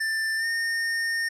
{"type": "tone with pitch glide", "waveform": "square", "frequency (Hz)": [1777, 1830.1], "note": ["A6", "A#6"], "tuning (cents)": [17, -32], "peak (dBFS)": -25, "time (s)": [0, 1.29], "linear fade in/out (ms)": 10, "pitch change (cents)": 51, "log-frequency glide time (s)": [0.37, 0.46], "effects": ["low-pass 10000 Hz 12 dB/octave"]}